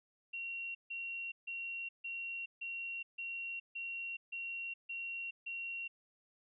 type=tone bursts; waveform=sine; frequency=2743 Hz; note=F7; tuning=32 cents flat; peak=-39 dBFS; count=10; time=0.33-5.88 s; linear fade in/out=10 ms; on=420 ms; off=150 ms; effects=none